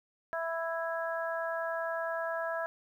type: harmonic tone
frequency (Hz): 330.3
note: E4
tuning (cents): +4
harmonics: 2 / 3 / 4 / 5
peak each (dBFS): -34 / -40 / -40 / -38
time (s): 0.33-2.66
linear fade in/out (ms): 0
effects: 11-bit